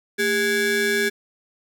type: ring-modulated tone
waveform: 35% pulse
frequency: 627 Hz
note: D#5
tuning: 13 cents sharp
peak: -14 dBFS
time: 0.18-1.1 s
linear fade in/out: 20 ms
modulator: 1030 Hz
effects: none